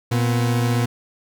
40% pulse tone pair together, 118.55 / 251.7 Hz, A#2 / B3, +30 / +33 cents, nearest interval octave + minor second, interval 1303 cents, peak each -17 / -25 dBFS, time 0.11-0.86 s, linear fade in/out 10 ms, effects none

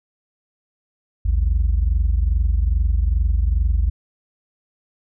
sine tone pair together, 54.09 / 76.5 Hz, A1 / D#2, -29 / -29 cents, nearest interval tritone, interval 600 cents, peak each -15 / -18 dBFS, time 1.25-3.9 s, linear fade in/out 10 ms, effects tanh soft clip ceiling -11 dBFS

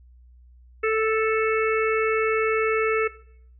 harmonic tone, 440 Hz, A4, in tune, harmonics 1 / 3 / 4 / 5 / 6, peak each -21 / -27 / -32 / -28 / -33 dBFS, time 0.83-3.08 s, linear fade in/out 10 ms, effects noise-tail reverb RT60 0.6 s tail -18 dB re dry + added 61 Hz sine -48 dBFS peak until 3.59 s

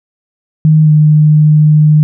sine tone with pitch glide, 155.56 to 152.27 Hz, D#3 to D#3, 0 to -37 cents, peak -3 dBFS, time 0.65-2.03 s, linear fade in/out 0 ms, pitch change -37 cents, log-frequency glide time 0.83-0.9 s, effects none

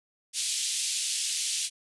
white band-pass noise, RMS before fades -30 dBFS, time 0.33-1.7 s, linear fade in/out 50 ms, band 2800 to 9800 Hz, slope 24 dB/octave, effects resampled to 24000 Hz

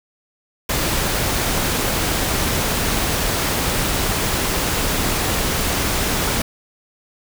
pink noise, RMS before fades -20 dBFS, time 0.69-6.42 s, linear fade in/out 5 ms, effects none

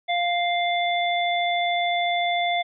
harmonic tone, 698.5 Hz, F5, in tune, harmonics 1 / 3 / 5, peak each -22 / -27 / -29 dBFS, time 0.08-2.63 s, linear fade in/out 20 ms, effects none

